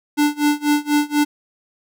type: tone with tremolo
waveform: square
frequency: 294.6 Hz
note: D4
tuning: 6 cents sharp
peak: -13 dBFS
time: 0.17-1.25 s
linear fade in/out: 20 ms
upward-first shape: sine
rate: 4.1 Hz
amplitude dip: 95%
effects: none